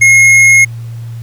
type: tone with hard clipping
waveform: sine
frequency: 2156 Hz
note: C#7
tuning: 49 cents flat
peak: -4 dBFS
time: 0.01-0.65 s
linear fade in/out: 10 ms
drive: 9 dB
effects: added 116 Hz sine -21 dBFS peak until 1.22 s + pink hiss -43 dBFS RMS until 1.22 s